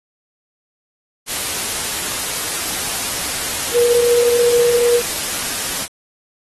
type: tone in noise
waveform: sine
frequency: 478.5 Hz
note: A#4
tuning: 45 cents sharp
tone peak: -11 dBFS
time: 3.72-5.02 s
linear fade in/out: 50 ms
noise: white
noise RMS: -22 dBFS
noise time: 1.26-5.88 s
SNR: +8 dB
effects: AAC 32 kbps